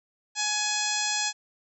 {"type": "harmonic tone", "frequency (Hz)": 841, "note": "G#5", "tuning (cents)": 22, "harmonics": [1, 2, 3, 4, 5, 6, 7, 8, 9], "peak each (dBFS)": [-34, -34, -34, -34, -34, -34, -34, -34, -34], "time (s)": [0.35, 1.33], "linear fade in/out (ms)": 50, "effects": []}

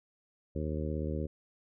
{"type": "harmonic tone", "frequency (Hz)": 76.7, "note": "D#2", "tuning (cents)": -24, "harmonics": [1, 2, 3, 4, 5, 6, 7], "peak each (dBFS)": [-35, -38, -40, -41, -42, -43, -43], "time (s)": [0.55, 1.27], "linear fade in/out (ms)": 10, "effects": []}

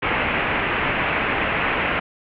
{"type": "low-pass noise", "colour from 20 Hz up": "white", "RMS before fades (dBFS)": -22, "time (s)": [0.02, 2], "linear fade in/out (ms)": 10, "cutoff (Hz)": 2700, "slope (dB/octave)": 48, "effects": []}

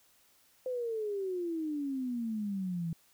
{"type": "exponential sweep", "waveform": "sine", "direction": "down", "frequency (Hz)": [517, 161.6], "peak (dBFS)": -32, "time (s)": [0.66, 2.93], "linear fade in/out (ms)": 2, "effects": ["white hiss -66 dBFS RMS until 3.13 s"]}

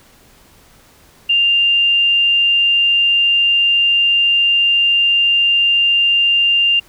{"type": "tone", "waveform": "sine", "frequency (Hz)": 2794, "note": "F7", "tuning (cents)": 0, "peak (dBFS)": -10, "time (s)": [1.29, 6.8], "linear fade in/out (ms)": 10, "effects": ["pink hiss -48 dBFS RMS until 6.88 s"]}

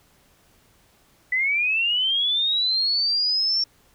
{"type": "linear sweep", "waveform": "sine", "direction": "up", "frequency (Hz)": [1975.5, 5490], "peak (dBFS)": -19, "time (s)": [1.32, 3.64], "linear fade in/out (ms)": 5, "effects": ["pink hiss -59 dBFS RMS until 3.94 s"]}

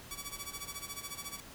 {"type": "tone with tremolo", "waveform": "5% pulse", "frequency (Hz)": 1142, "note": "D6", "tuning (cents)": -49, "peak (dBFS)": -26, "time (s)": [0.11, 1.4], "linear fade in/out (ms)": 0, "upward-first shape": "sine", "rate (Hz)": 14, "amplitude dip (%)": 85, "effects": ["pink hiss -51 dBFS RMS until 1.54 s"]}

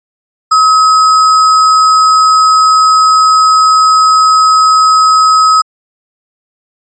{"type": "tone with sample-and-hold", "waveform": "sine", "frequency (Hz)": 1279, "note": "D#6", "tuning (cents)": 47, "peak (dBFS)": -3, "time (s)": [0.51, 5.62], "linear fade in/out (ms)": 10, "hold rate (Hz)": 6300, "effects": ["resampled to 16000 Hz"]}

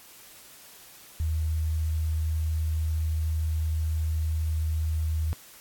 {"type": "tone", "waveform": "sine", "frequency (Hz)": 79, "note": "D#2", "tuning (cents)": 27, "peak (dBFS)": -24, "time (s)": [1.2, 5.33], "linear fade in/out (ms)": 0, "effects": ["white hiss -50 dBFS RMS until 5.6 s", "AAC 64 kbps"]}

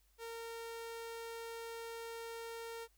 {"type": "tone", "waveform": "sawtooth", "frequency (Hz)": 459.7, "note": "A#4", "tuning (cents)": -24, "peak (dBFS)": -40, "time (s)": [0.18, 2.88], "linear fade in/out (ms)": 50, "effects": ["added 50 Hz sine -70 dBFS peak until 2.97 s", "white hiss -75 dBFS RMS until 2.97 s"]}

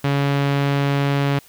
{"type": "tone with low-pass filter", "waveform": "sawtooth", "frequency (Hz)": 140.7, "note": "C#3", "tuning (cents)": 26, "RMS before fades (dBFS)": -19, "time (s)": [0.04, 1.39], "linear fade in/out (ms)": 5, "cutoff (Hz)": 3300, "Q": 1.1, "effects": ["white hiss -49 dBFS RMS until 1.48 s"]}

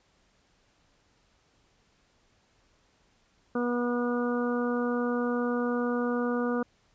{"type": "harmonic tone", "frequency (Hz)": 242.4, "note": "B3", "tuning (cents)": -32, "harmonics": [1, 2, 3, 4, 5, 6], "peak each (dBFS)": [-28, -30, -40, -41, -37, -39], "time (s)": [3.55, 6.63], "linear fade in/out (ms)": 5, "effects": ["pink hiss -67 dBFS RMS until 6.94 s", "resampled to 16000 Hz"]}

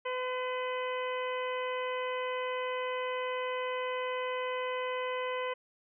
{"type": "harmonic tone with a mistuned harmonic", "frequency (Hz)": 505, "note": "B4", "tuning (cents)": 39, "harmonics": [1, 2, 3, 4, 5, 6], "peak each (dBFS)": [-34, -37, -45, -42, -45, -46], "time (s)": [0.05, 5.54], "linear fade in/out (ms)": 10, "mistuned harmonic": 2, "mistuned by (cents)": 15, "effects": []}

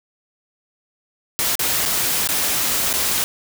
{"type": "noise with dropouts", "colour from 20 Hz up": "white", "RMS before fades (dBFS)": -20, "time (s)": [1.39, 3.24], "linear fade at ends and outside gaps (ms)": 0, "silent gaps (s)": [[1.554, 1.593], [1.853, 1.859], [2.274, 2.289], [2.929, 2.938]], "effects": []}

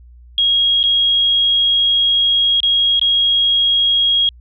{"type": "tone with dropouts", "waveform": "sine", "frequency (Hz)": 3283, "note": "G#7", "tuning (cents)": -21, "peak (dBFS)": -11, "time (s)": [0.38, 4.29], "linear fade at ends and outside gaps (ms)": 1, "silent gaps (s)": [[0.83, 0.838], [2.603, 2.631], [2.995, 3.014]], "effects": ["added 60 Hz sine -39 dBFS peak until 4.4 s"]}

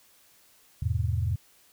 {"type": "chord", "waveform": "sine", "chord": "E major", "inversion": "none", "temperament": "equal with one note detuned", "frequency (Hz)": [82.41, 103.83, 126.14], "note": ["E2", "G#2", "B2"], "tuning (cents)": [0, 0, 37], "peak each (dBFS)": [-28, -28, -31], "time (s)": [0.82, 1.36], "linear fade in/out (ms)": 5, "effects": ["white hiss -60 dBFS RMS until 1.72 s"]}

